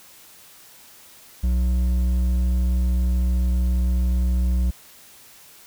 triangle tone with hard clipping, 61.74 Hz, B1, in tune, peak -19 dBFS, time 1.43-4.71 s, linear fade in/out 10 ms, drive 10 dB, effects white hiss -48 dBFS RMS until 5.66 s

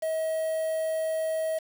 triangle tone with quantisation, 638 Hz, D#5, 43 cents sharp, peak -24 dBFS, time 0.02-1.59 s, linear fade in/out 10 ms, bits 7, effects none

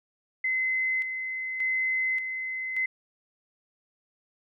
sine tone with tremolo, 2049 Hz, C7, 37 cents flat, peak -24 dBFS, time 0.44-2.86 s, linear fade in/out 5 ms, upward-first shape square, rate 0.86 Hz, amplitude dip 50%, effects none

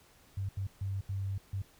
sine tone bursts at uneven times, 97.5 Hz, G2, 9 cents flat, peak -32 dBFS, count 5, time 0.37-0.49 / 0.57-0.67 / 0.81-1.01 / 1.09-1.38 / 1.53-1.62 s, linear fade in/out 5 ms, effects pink hiss -62 dBFS RMS until 1.79 s

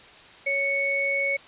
sine tone pair together, 556.7 / 2217 Hz, C#5 / C#7, +7 / 0 cents, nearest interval 2 octaves, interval 2393 cents, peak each -29 / -23 dBFS, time 0.46-1.37 s, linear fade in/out 10 ms, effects white hiss -48 dBFS RMS until 1.47 s + resampled to 8000 Hz

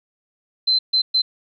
sine tone bursts at uneven times, 4081 Hz, C8, 44 cents flat, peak -14 dBFS, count 3, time 0.67-0.79 / 0.93-1.02 / 1.14-1.22 s, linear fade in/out 10 ms, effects none

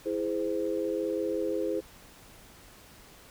sine chord, E augmented, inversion none, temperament equal with one note detuned, 329.6 / 415.3 / 516.3 Hz, E4 / G#4 / B#4, 0 / 0 / -23 cents, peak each -32 dBFS, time 0.05-1.81 s, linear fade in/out 20 ms, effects pink hiss -53 dBFS RMS until 3.3 s

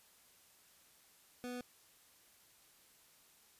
25% pulse tone, 246.9 Hz, B3, in tune, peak -38 dBFS, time 1.44-1.61 s, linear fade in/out 0 ms, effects white hiss -66 dBFS RMS until 3.59 s + resampled to 32000 Hz

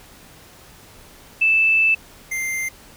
sine / square tone pair in turn, 2637 / 2093 Hz, E7 / C7, 0 / 0 cents, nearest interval major third, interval 400 cents, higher first, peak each -13 / -23 dBFS, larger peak first, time 1.41-1.95 / 2.31-2.69 s, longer first, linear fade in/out 10 ms, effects pink hiss -46 dBFS RMS until 2.96 s

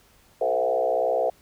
sine tone with frequency modulation, 587.3 Hz, D5, in tune, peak -20 dBFS, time 0.41-1.3 s, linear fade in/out 5 ms, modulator 62.3 Hz, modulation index 2.4, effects pink hiss -58 dBFS RMS until 1.41 s

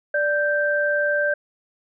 sine tone pair together, 587 / 1567.1 Hz, D5 / G6, -1 / -1 cents, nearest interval octave + perfect fourth, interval 1700 cents, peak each -21 dBFS, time 0.14-1.34 s, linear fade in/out 5 ms, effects none

